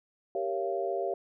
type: chord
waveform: sine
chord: G half-diminished seventh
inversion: none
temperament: equal with one note detuned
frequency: 392 / 466.2 / 554.4 / 685.7 Hz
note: G4 / Bb4 / Db5 / F5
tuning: 0 / 0 / 0 / -32 cents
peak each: -33 / -37 / -35 / -33 dBFS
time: 0.35-1.14 s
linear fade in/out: 2 ms
effects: none